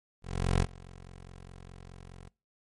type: tone with ADSR envelope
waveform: 15% pulse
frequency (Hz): 44.82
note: F1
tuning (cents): +46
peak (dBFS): -16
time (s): 0.22-2.29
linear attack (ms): 390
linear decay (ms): 58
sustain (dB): -24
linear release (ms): 9
effects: noise-tail reverb RT60 0.3 s tail -24 dB re dry + MP3 48 kbps